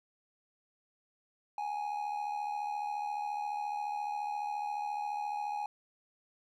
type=tone with amplitude modulation; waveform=triangle; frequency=830.6 Hz; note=G#5; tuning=in tune; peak=-29 dBFS; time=1.58-5.66 s; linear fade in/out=2 ms; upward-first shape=sine; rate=74.4 Hz; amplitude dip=60%; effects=none